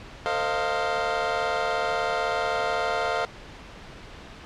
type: chord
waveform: 25% pulse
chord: F dominant seventh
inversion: first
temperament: equal with one note detuned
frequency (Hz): 451.6 / 523.3 / 622.3 / 698.5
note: A4 / C5 / Eb5 / F5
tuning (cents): +45 / 0 / 0 / 0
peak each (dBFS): -27 / -28 / -27 / -23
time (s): 0.26-3.25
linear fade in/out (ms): 0
effects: pink hiss -43 dBFS RMS until 4.45 s + low-pass 4000 Hz 12 dB/octave